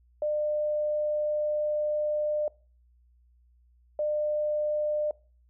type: tone pair in turn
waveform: sine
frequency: 601 / 601 Hz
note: D5 / D5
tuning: +40 / +40 cents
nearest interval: unison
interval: 0 cents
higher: neither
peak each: -25 dBFS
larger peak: neither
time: 0.22-2.48 / 3.99-5.11 s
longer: first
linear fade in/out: 2 ms
effects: noise-tail reverb RT60 0.4 s tail -23 dB re dry + added 60 Hz sine -59 dBFS peak until 5.49 s